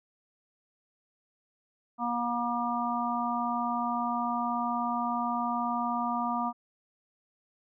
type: harmonic tone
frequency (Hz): 239.1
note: A#3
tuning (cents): +44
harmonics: 1 / 3 / 4 / 5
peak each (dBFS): -33 / -33 / -33 / -33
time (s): 1.98-6.53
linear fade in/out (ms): 50
effects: none